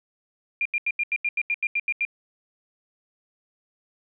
sine tone bursts, 2400 Hz, D7, 37 cents sharp, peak -21 dBFS, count 12, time 0.61-2.051 s, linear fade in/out 2 ms, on 44 ms, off 83 ms, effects none

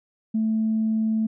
sine tone, 220.2 Hz, A3, 2 cents sharp, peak -19 dBFS, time 0.34-1.27 s, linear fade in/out 10 ms, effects tanh soft clip ceiling -15 dBFS

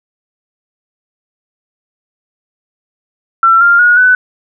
sine tone with pitch steps, 1348 / 1396.3 / 1446.4 / 1498.3 Hz, E6 / F6 / F#6 / F#6, +38 / -1 / -40 / +21 cents, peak -4 dBFS, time 3.43-4.15 s, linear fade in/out 2 ms, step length 180 ms, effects none

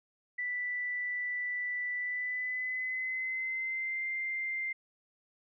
sine tone with pitch glide, 1975.5 to 2093 Hz, B6 to C7, 0 to 0 cents, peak -32 dBFS, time 0.38-4.73 s, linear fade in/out 10 ms, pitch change +100 cents, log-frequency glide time 1.96-4.06 s, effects none

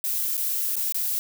violet noise with dropouts, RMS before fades -26 dBFS, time 0.04-1.19 s, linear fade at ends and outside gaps 0 ms, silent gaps 0.369-0.377 / 0.756-0.766 / 0.923-0.945 s, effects none

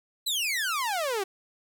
sawtooth exponential sweep, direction down, 4100 to 370 Hz, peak -23 dBFS, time 0.26-1.24 s, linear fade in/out 10 ms, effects none

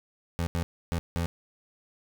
25% pulse tone bursts at uneven times, 84.7 Hz, E2, 48 cents sharp, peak -23 dBFS, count 4, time 0.39-0.47 / 0.55-0.63 / 0.92-0.99 / 1.16-1.26 s, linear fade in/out 0 ms, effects none

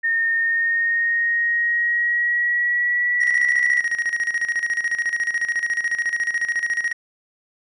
sine tone with pitch glide, 1832 to 1952.2 Hz, A#6 to B6, -31 to -21 cents, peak -17 dBFS, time 0.03-3.82 s, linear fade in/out 20 ms, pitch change +110 cents, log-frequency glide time 0.36-3.31 s
triangle tone with tremolo, 1886 Hz, A#6, 20 cents sharp, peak -16 dBFS, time 3.2-6.93 s, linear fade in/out 10 ms, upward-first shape square, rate 14 Hz, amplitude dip 70%
effects resampled to 24000 Hz

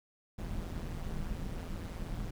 brown noise with amplitude modulation, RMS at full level -35 dBFS, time 0.38-2.31 s, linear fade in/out 10 ms, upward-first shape sine, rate 169 Hz, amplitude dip 75%, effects none

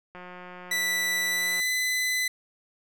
click train, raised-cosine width 0.5 ms, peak -28 dBFS, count 262, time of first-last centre 0.15-1.6 s, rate 180 Hz
sawtooth tone with pitch glide, 1975.5 to 2010 Hz, B6 to B6, 0 to +30 cents, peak -21 dBFS, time 0.71-2.28 s, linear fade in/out 5 ms, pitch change +30 cents, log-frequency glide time 1.28-1.71 s
effects none

